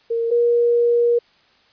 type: tone pair in turn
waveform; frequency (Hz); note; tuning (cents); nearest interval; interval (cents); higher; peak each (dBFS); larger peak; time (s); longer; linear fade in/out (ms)
sine; 462.3 / 474.7; A#4 / A#4; -14 / +31; unison; 45; second; -18 / -13; second; 0.1-0.31 / 0.31-1.19; second; 10
effects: white hiss -56 dBFS RMS until 1.72 s + resampled to 11025 Hz